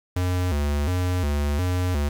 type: tone with vibrato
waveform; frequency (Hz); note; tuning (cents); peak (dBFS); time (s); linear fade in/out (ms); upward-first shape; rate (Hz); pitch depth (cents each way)
square; 81; E2; -30; -22; 0.16-2.09; 5; square; 1.4; 190
effects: 8-bit

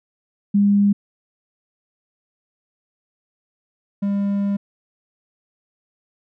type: tone pair in turn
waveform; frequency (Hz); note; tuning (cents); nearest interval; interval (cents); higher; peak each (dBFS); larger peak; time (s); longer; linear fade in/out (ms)
sine / triangle; 202.3 / 200.4; G#3 / G3; -45 / +38; unison; 17; first; -12 / -16; first; 0.54-0.93 / 4.02-4.57; second; 10
effects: none

